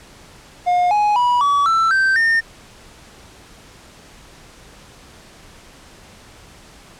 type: tone with pitch steps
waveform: triangle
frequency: 714 / 834.5 / 975.4 / 1140 / 1332.4 / 1557.2 / 1820.1 Hz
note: F5 / G#5 / B5 / C#6 / E6 / G6 / A#6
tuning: +38 / +8 / -22 / +48 / +18 / -12 / -42 cents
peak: -11 dBFS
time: 0.66-2.41 s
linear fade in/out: 20 ms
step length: 250 ms
effects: pink hiss -44 dBFS RMS until 6.99 s + low-pass 9000 Hz 12 dB/octave